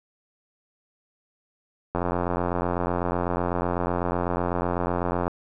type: click train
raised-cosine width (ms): 1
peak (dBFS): -11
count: 294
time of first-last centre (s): 1.95-5.28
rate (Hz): 88
effects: none